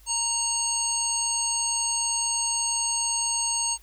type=harmonic tone with a mistuned harmonic; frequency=933 Hz; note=A#5; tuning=1 cent sharp; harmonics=1 / 3 / 5 / 7 / 9; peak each=-33 / -36 / -32 / -28 / -27 dBFS; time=0.06-3.78 s; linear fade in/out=50 ms; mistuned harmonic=5; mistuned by=-86 cents; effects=added 50 Hz sine -51 dBFS peak until 3.82 s + white hiss -58 dBFS RMS until 3.82 s